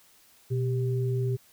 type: tone pair together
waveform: sine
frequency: 123.47 / 392.9 Hz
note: B2 / G4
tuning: 0 / +4 cents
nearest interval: octave + minor sixth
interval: 2004 cents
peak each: -25 / -32 dBFS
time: 0.5-1.37 s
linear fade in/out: 20 ms
effects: white hiss -59 dBFS RMS until 1.52 s